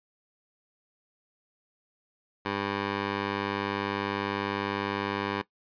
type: tone with band-pass filter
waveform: 15% pulse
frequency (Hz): 100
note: G2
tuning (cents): +35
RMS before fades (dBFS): -31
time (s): 2.45-5.42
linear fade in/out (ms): 10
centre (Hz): 1400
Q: 0.5
effects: noise-tail reverb RT60 0.1 s tail -18 dB re dry + resampled to 11025 Hz